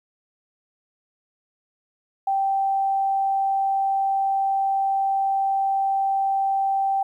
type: tone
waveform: sine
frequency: 781 Hz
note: G5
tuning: 7 cents flat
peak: -19 dBFS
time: 2.27-7.03 s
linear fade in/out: 5 ms
effects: 10-bit